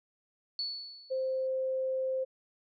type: tone with exponential decay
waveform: sine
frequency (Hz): 4435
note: C#8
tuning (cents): 0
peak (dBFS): -30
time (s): 0.59-1.47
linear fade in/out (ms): 1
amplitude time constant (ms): 190
type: tone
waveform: sine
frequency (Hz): 523.3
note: C5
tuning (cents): 0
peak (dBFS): -29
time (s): 1.1-2.25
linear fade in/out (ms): 20
effects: none